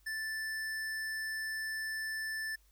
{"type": "tone with hard clipping", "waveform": "sine", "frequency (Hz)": 1760, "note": "A6", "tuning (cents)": 0, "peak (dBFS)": -37, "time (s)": [0.06, 2.56], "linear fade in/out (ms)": 10, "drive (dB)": 15, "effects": ["added 50 Hz sine -64 dBFS peak until 2.71 s", "white hiss -71 dBFS RMS until 2.71 s"]}